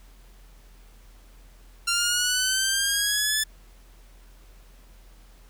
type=linear sweep; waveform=10% pulse; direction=up; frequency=1378 to 1745 Hz; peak=-13 dBFS; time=1.87-3.44 s; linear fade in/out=10 ms; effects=added 42 Hz sine -48 dBFS peak until 5.49 s + pink hiss -58 dBFS RMS until 5.49 s